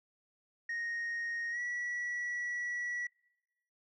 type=tone with pitch glide; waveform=sine; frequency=1864.7 to 1940.5 Hz; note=A#6 to B6; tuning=0 to -31 cents; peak=-32 dBFS; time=0.69-3.07 s; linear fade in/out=5 ms; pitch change=+69 cents; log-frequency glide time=1.51-1.59 s; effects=noise-tail reverb RT60 1.0 s tail -26 dB re dry + tanh soft clip ceiling -33 dBFS